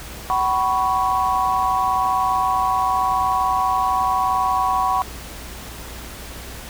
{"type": "chord", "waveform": "sine", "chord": "F# suspended fourth", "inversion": "none", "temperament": "equal with one note detuned", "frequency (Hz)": [756, 987.8, 1108.7], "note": ["F#5", "B5", "C#6"], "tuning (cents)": [37, 0, 0], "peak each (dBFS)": -21, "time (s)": [0.3, 5.02], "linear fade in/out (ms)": 0, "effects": ["added 60 Hz sine -37 dBFS peak until 6.69 s", "pink hiss -36 dBFS RMS until 6.69 s"]}